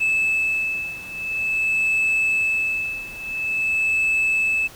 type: beating tone pair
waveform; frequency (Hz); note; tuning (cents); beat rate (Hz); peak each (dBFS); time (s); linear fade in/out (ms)
sine; 2616 / 2616.48; E7 / E7; -14 / -14; 0.48; -22 / -20; 0-4.68; 20
effects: tanh soft clip ceiling -15 dBFS + pink hiss -43 dBFS RMS until 4.75 s